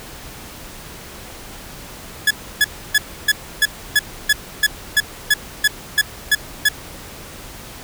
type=tone bursts; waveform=sawtooth; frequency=1700 Hz; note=G#6; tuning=40 cents sharp; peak=-7 dBFS; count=14; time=2.27-6.688 s; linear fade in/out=5 ms; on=37 ms; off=300 ms; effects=pink hiss -36 dBFS RMS until 7.83 s